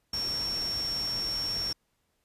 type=tone in noise; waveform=sine; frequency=5490 Hz; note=F8; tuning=31 cents flat; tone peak=-29 dBFS; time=0.13-1.73 s; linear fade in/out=5 ms; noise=pink; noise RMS=-41 dBFS; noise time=0.13-1.73 s; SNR=+9 dB; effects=pink hiss -75 dBFS RMS until 2.24 s + resampled to 32000 Hz